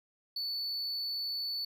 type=tone; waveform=triangle; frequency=4469 Hz; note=C#8; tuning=13 cents sharp; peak=-32 dBFS; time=0.36-1.65 s; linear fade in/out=5 ms; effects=none